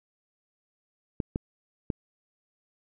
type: clicks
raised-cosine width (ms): 3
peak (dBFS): -15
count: 3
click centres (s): 1.202 / 1.359 / 1.902
effects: none